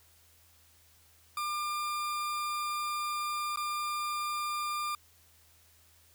40% pulse tone with dropouts, 1198 Hz, D6, 34 cents sharp, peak -31 dBFS, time 1.37-4.95 s, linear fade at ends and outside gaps 2 ms, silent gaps 3.56-3.572 s, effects added 82 Hz sine -66 dBFS peak until 6.14 s + white hiss -63 dBFS RMS until 6.14 s

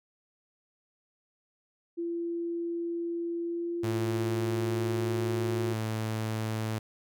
sine tone with pitch glide, 340 to 356.3 Hz, F4 to F4, -46 to +35 cents, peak -30 dBFS, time 1.97-5.74 s, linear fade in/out 20 ms, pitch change +81 cents, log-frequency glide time 3.43-5.22 s
sawtooth tone, 110 Hz, A2, in tune, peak -26 dBFS, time 3.83-6.79 s, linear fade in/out 10 ms
effects none

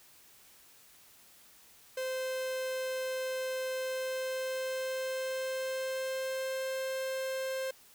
45% pulse tone with pitch glide, 519 to 526.5 Hz, C5 to C5, -14 to +11 cents, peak -33 dBFS, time 1.97-7.71 s, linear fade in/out 5 ms, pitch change +25 cents, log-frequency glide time 3.73-6.76 s, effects white hiss -59 dBFS RMS until 7.94 s

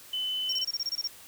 sine tone, 3023 Hz, F#7, 36 cents sharp, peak -28 dBFS, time 0.13-0.64 s, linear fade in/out 5 ms
triangle tone bursts, 5540 Hz, F8, 15 cents flat, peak -26 dBFS, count 10, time 0.49-1.076 s, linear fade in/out 5 ms, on 37 ms, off 24 ms
effects tanh soft clip ceiling -20 dBFS + white hiss -50 dBFS RMS until 1.27 s

